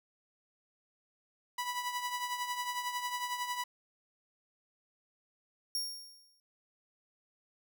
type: tone with tremolo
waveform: sawtooth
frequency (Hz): 984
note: B5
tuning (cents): -7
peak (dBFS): -28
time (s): 1.58-3.64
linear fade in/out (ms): 5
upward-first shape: triangle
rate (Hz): 11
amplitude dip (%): 65
type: tone with exponential decay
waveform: sawtooth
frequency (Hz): 5550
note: F8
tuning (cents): -12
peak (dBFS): -28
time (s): 5.75-6.4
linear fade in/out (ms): 1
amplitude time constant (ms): 140
effects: none